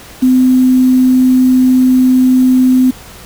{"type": "tone with quantisation", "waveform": "sine", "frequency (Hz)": 255.8, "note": "C4", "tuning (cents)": -39, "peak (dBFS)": -5, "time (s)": [0.22, 2.91], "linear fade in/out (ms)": 10, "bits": 5, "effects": ["pink hiss -34 dBFS RMS until 3.25 s"]}